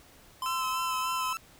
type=tone with pitch glide; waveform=square; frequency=1031 to 1023.9 Hz; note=C6 to C6; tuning=-26 to -38 cents; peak=-31 dBFS; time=0.42-1.33 s; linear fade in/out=2 ms; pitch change=-12 cents; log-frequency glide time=0.68-0.86 s
type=tone with vibrato; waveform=30% pulse; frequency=1318.5 Hz; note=E6; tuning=in tune; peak=-30 dBFS; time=0.46-1.37 s; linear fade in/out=0 ms; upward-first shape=sine; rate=3.4 Hz; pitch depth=32 cents each way
effects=pink hiss -56 dBFS RMS until 1.59 s